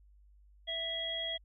harmonic tone, 659.3 Hz, E5, in tune, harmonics 1 / 3 / 5, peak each -42 / -43 / -35 dBFS, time 0.67-1.38 s, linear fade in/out 20 ms, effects added 50 Hz sine -58 dBFS peak until 1.44 s

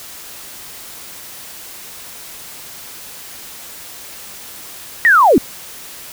sine linear sweep, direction down, 1932 to 219.5 Hz, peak -6 dBFS, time 5.05-5.38 s, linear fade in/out 0 ms, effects white hiss -34 dBFS RMS until 6.12 s

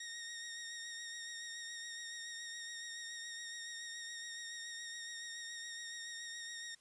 15% pulse tone with vibrato, 1861 Hz, A#6, 3 cents flat, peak -38 dBFS, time 0-6.75 s, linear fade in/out 5 ms, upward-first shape sine, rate 7.1 Hz, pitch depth 24 cents each way, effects white hiss -69 dBFS RMS until 6.8 s + resampled to 22050 Hz

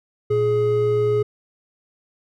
triangle tone pair together, 117.3 / 419.7 Hz, A#2 / G#4, +11 / +18 cents, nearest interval octave + minor seventh, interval 2207 cents, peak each -22 / -15 dBFS, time 0.3-1.23 s, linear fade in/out 10 ms, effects none

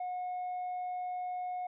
sine tone with tanh clipping, 726 Hz, F#5, 33 cents flat, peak -35 dBFS, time 0-1.67 s, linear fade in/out 5 ms, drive 1 dB, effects none

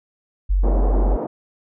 sine tone, 47 Hz, F#1, 28 cents sharp, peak -14 dBFS, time 0.49-1.17 s, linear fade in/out 20 ms
pink band-pass noise, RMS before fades -26 dBFS, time 0.63-1.27 s, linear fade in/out 10 ms, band 210 to 780 Hz, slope 24 dB/octave
effects none

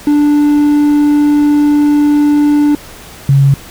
triangle / sine tone pair in turn, 293.7 / 138.09 Hz, D4 / C#3, 0 / -6 cents, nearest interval octave + minor second, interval 1306 cents, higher first, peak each -4 dBFS, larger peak neither, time 0.07-2.75 / 3.29-3.54 s, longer first, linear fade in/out 2 ms, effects pink hiss -33 dBFS RMS until 3.7 s

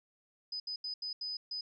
sine tone bursts at uneven times, 5000 Hz, D#8, 8 cents sharp, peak -36 dBFS, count 6, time 0.52-0.6 / 0.67-0.76 / 0.84-0.94 / 1.02-1.13 / 1.21-1.37 / 1.51-1.61 s, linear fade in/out 5 ms, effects none

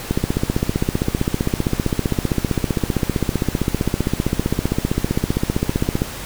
click train, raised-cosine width 3 ms, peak -4 dBFS, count 92, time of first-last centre 0.11-6.019 s, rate 15.4 Hz, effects pink hiss -31 dBFS RMS until 6.25 s

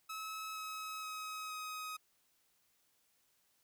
sawtooth tone with pitch steps, 1291 / 1280.6 / 1270.3 / 1260.1 Hz, E6 / D#6 / D#6 / D#6, -37 / +49 / +36 / +22 cents, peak -38 dBFS, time 0.09-1.97 s, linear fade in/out 10 ms, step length 470 ms, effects white hiss -75 dBFS RMS until 3.63 s

